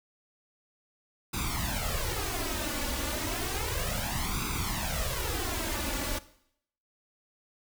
pink noise with flanger, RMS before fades -32 dBFS, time 1.33-6.19 s, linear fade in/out 10 ms, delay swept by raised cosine 0.81 to 3.51 ms, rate 0.32 Hz, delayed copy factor +0.8, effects noise-tail reverb RT60 0.7 s tail -17 dB re dry

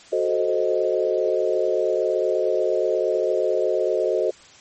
sine chord, F# diminished seventh, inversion none, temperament equal with one note detuned, 370 / 438.5 / 523.3 / 622.3 Hz, F#4 / A4 / C5 / Eb5, 0 / -6 / 0 / 0 cents, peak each -24 dBFS, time 0.12-4.31 s, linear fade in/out 10 ms, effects white hiss -48 dBFS RMS until 4.6 s + MP3 32 kbps

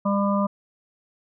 harmonic tone, 200.3 Hz, G3, 38 cents sharp, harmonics 1 / 3 / 5 / 6, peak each -21 / -26 / -28 / -29 dBFS, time 0.05-0.47 s, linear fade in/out 10 ms, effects none

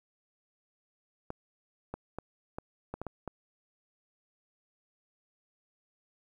clicks, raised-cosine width 1 ms, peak -23 dBFS, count 8, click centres 1.304 / 1.94 / 2.186 / 2.585 / 2.94 / 3.016 / 3.067 / 3.277 s, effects 10-bit

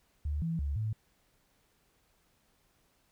sine tone with pitch steps, 73.9 / 164.9 / 71.1 / 108.8 Hz, D2 / E3 / C#2 / A2, +11 / +1 / +45 / -19 cents, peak -30 dBFS, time 0.25-0.93 s, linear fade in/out 5 ms, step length 170 ms, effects pink hiss -71 dBFS RMS until 3.11 s

